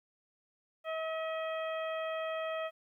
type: harmonic tone with a mistuned harmonic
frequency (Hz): 641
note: E5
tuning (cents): -49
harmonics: 1 / 2 / 3 / 4 / 5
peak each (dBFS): -35 / -41 / -45 / -47 / -49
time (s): 0.84-2.71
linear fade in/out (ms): 50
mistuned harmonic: 4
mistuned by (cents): -25
effects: 12-bit